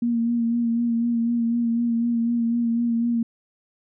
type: tone with vibrato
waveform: sine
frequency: 234 Hz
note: A#3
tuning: 7 cents sharp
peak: -19 dBFS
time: 0.02-3.23 s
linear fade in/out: 5 ms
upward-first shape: sine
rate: 4 Hz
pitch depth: 28 cents each way
effects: none